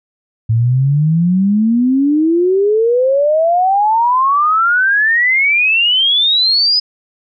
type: exponential sweep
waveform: sine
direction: up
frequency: 109.6 to 5060 Hz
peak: -9 dBFS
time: 0.49-6.8 s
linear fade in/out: 10 ms
effects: none